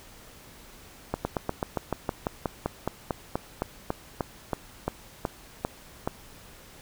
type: slowing click train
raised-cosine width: 1 ms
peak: -12 dBFS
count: 22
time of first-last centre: 1.14-6.075 s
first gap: 110 ms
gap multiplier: 1.07
effects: pink hiss -50 dBFS RMS until 6.81 s